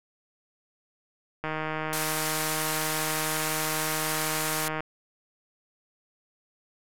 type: click train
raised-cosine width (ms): 0.5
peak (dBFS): -16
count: 526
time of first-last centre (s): 1.44-4.805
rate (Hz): 156
type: band-pass noise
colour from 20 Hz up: white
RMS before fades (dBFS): -32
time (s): 1.93-4.68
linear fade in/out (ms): 0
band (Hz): 770 to 14000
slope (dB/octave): 48
effects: none